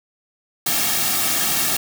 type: noise with comb filter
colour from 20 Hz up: white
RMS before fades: -20 dBFS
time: 0.66-1.77 s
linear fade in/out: 5 ms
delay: 2 ms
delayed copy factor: -0.65
effects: none